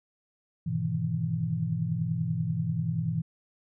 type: chord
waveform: sine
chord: E major seventh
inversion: first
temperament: just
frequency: 103.01 / 123.61 / 154.51 / 164.81 Hz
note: G#2 / B2 / D#3 / E3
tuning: -14 / +2 / -12 / 0 cents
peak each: -35 / -32 / -35 / -29 dBFS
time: 0.66-3.22 s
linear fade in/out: 10 ms
effects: none